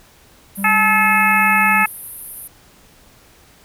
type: band-pass noise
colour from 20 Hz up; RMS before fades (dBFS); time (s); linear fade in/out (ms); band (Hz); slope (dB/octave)
pink; -34; 0.55-2.48; 10; 9600 to 14000; 96
type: tone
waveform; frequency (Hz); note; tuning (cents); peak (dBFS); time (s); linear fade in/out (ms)
triangle; 197.7; G3; +15; -21; 0.57-1.85; 20
type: harmonic tone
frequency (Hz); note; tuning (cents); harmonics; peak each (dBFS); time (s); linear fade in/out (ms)
431.5; A4; -34; 2 / 3 / 4 / 5 / 6; -18 / -18 / -18 / -18 / -18; 0.64-1.86; 5
effects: pink hiss -49 dBFS RMS until 3.64 s